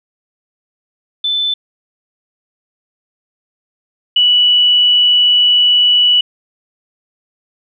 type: tone pair in turn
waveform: sine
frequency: 3520 / 2951 Hz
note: A7 / F#7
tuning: 0 / -5 cents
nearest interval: minor third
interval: 305 cents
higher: first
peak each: -13 / -7 dBFS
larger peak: second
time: 1.24-1.54 / 4.16-6.21 s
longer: second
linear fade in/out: 5 ms
effects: none